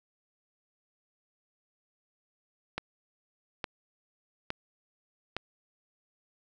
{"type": "click train", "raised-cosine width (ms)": 0.3, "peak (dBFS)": -16, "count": 4, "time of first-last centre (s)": [2.78, 5.366], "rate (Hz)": 1.16, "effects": []}